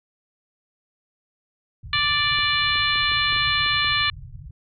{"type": "low-pass noise", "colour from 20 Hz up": "white", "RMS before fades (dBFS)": -38, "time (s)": [1.83, 4.51], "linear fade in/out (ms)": 2, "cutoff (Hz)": 150, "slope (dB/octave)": 96}
{"type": "harmonic tone", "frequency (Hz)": 587.3, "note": "D5", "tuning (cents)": 0, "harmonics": [2, 3, 4, 5, 6, 7], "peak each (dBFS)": [-26, -25, -25, -26, -26, -27], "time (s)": [1.93, 4.1], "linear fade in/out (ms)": 2}
{"type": "clicks", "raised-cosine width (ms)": 2, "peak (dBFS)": -28, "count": 8, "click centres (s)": [2.388, 2.757, 2.958, 3.118, 3.326, 3.363, 3.662, 3.846]}
{"effects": []}